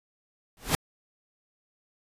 pink noise with exponential growth, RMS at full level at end -20 dBFS, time 0.57-0.75 s, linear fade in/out 0 ms, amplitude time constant 37 ms, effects resampled to 32000 Hz

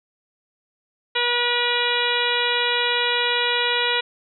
harmonic tone, 482.7 Hz, B4, 40 cents flat, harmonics 1 / 2 / 3 / 4 / 5 / 6 / 7 / 8, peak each -27 / -27 / -27 / -27 / -27 / -27 / -27 / -27 dBFS, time 1.15-4.01 s, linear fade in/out 10 ms, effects none

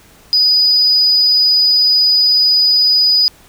sine tone, 4959 Hz, D#8, 7 cents flat, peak -7 dBFS, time 0.33-3.28 s, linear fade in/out 0 ms, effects tanh soft clip ceiling -4 dBFS + pink hiss -45 dBFS RMS until 3.48 s

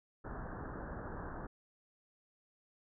pink low-pass noise, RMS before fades -44 dBFS, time 0.24-1.47 s, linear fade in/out 10 ms, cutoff 1700 Hz, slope 96 dB/octave, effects none

